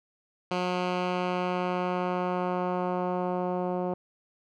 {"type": "tone with low-pass filter sweep", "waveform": "10% pulse", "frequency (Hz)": 180.5, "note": "F#3", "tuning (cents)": -43, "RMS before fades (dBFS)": -29, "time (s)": [0.51, 3.94], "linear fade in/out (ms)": 5, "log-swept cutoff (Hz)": [3900, 670], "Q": 0.92, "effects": []}